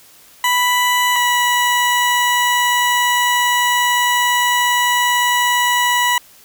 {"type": "tone pair in turn", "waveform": "20% pulse", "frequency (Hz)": [987.8, 977.6], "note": ["B5", "B5"], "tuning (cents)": [0, -18], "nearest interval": "unison", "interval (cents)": 18, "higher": "first", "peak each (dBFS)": -8, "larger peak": "neither", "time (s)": [[0.44, 1.16], [1.16, 6.18]], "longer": "second", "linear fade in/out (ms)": 2, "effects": ["white hiss -46 dBFS RMS until 6.44 s"]}